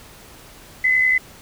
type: tone pair together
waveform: sine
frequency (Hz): 2022 / 2093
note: B6 / C7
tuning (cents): +40 / 0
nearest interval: minor second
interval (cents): 60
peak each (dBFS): -14 / -25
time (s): 0.84-1.18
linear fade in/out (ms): 5
effects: pink hiss -44 dBFS RMS until 1.41 s